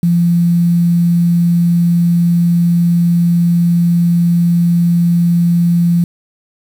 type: tone with quantisation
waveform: sine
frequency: 171.8 Hz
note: F3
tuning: 28 cents flat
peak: -8 dBFS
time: 0.03-6.04 s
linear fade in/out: 2 ms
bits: 6
effects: none